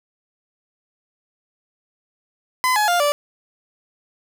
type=tone with pitch steps; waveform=30% pulse; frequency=1015 / 843.7 / 701.3 / 583 Hz; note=B5 / G#5 / F5 / D5; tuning=+47 / +27 / +7 / -13 cents; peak=-13 dBFS; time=2.64-3.12 s; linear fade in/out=0 ms; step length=120 ms; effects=none